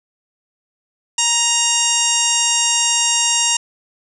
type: harmonic tone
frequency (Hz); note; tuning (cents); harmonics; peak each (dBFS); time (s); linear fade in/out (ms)
938; A#5; +11; 1 / 2 / 3 / 4 / 5 / 6 / 7 / 8 / 9 / 10; -25 / -31 / -20 / -26 / -31 / -21 / -22 / -19 / -29 / -28; 1.18-3.57; 5
effects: none